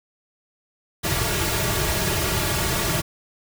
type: noise with comb filter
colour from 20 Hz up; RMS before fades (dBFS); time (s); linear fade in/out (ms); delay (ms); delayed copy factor
pink; -23; 1.03-3.02; 20; 3.9; -0.85
effects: none